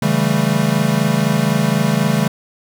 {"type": "chord", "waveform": "square", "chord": "A dominant seventh", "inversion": "first", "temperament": "equal with one note detuned", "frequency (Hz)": [140.77, 164.81, 196, 220], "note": ["C#3", "E3", "G3", "A3"], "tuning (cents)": [27, 0, 0, 0], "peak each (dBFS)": -20, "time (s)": [0.02, 2.28], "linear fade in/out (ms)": 5, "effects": []}